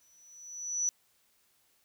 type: tone with exponential growth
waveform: sine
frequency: 5930 Hz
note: F#8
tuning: 3 cents sharp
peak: -25 dBFS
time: 0.01-0.89 s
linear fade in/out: 0 ms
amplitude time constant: 190 ms
effects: white hiss -70 dBFS RMS until 1.84 s